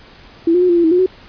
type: tone with pitch steps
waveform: sine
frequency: 333 / 357 / 363 / 345.6 / 341.6 / 321.4 / 358.4 / 372.2 Hz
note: E4 / F4 / F#4 / F4 / F4 / E4 / F4 / F#4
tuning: +18 / +38 / -33 / -18 / -38 / -44 / +45 / +10 cents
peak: -9 dBFS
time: 0.47-1.062 s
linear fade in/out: 5 ms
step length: 74 ms
effects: pink hiss -42 dBFS RMS until 1.28 s + resampled to 11025 Hz